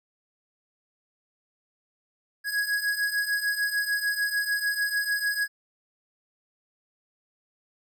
square beating tone pair, 1658 / 1664.7 Hz, G#6 / G#6, -3 / +4 cents, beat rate 6.7 Hz, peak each -31 / -27 dBFS, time 2.44-5.48 s, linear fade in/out 50 ms, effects none

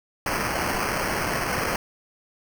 white noise with sample-and-hold, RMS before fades -26 dBFS, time 0.26-1.76 s, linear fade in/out 2 ms, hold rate 3675 Hz, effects none

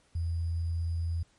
sine tone with sample-and-hold, 83.7 Hz, E2, 27 cents sharp, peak -28 dBFS, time 0.15-1.23 s, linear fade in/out 5 ms, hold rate 4900 Hz, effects pink hiss -66 dBFS RMS until 1.38 s + MP3 48 kbps

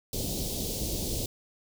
pink band-stop noise, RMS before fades -32 dBFS, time 0.13-1.26 s, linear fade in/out 2 ms, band 570 to 3700 Hz, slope 24 dB/octave, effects none

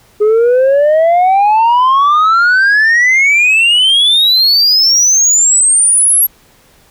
sine exponential sweep, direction up, 414.3 to 11590 Hz, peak -3 dBFS, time 0.2-6.27 s, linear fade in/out 20 ms, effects tanh soft clip ceiling -5 dBFS + pink hiss -47 dBFS RMS until 6.9 s

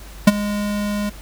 square tone with ADSR envelope, 206.2 Hz, G#3, 12 cents flat, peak -4 dBFS, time 0.27-1.1 s, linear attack 7 ms, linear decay 28 ms, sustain -17 dB, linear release 13 ms, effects added 50 Hz sine -36 dBFS peak until 1.21 s + pink hiss -42 dBFS RMS until 1.21 s

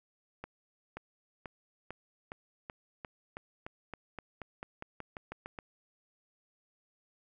accelerating click train, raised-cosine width 0.5 ms, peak -26 dBFS, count 19, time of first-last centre 0.44-5.588 s, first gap 530 ms, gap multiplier 0.92, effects none

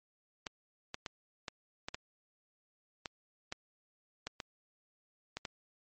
clicks, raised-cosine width 0.2 ms, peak -21 dBFS, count 12, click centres 0.468 / 0.944 / 1.062 / 1.482 / 1.885 / 1.945 / 3.058 / 3.524 / 4.27 / 4.402 / 5.37 / 5.452 s, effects MP3 32 kbps

